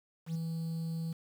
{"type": "tone with ADSR envelope", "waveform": "triangle", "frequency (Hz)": 163.8, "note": "E3", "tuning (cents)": -11, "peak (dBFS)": -27, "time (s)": [0.26, 1.13], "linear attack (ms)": 89, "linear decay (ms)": 10, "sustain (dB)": -4, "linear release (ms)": 7, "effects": ["tanh soft clip ceiling -26 dBFS", "9-bit"]}